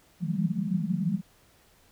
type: band-pass noise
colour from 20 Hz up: pink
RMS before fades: -28 dBFS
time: 0.2-1.22 s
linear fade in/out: 50 ms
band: 160 to 210 Hz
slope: 96 dB/octave
effects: pink hiss -61 dBFS RMS until 1.91 s